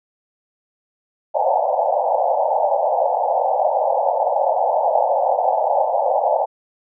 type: band-pass noise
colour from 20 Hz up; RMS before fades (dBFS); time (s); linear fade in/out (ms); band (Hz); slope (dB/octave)
white; -18; 1.34-6.46; 20; 520 to 880; 96
effects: none